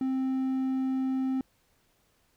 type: tone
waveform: triangle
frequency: 262.7 Hz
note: C4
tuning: 7 cents sharp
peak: -24 dBFS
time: 0.01-1.41 s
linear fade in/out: 2 ms
effects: pink hiss -69 dBFS RMS until 2.36 s